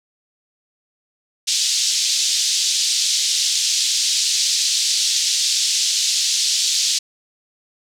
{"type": "band-pass noise", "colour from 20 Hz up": "pink", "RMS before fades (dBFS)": -19, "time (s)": [1.47, 6.99], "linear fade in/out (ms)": 10, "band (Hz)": [3700, 7200], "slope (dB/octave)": 24, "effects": []}